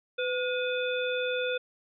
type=harmonic tone with a mistuned harmonic; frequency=502 Hz; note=B4; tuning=28 cents sharp; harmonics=1 / 3 / 5 / 7; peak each=-29 / -34 / -36 / -37 dBFS; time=0.18-1.58 s; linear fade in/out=10 ms; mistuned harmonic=3; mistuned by=-78 cents; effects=none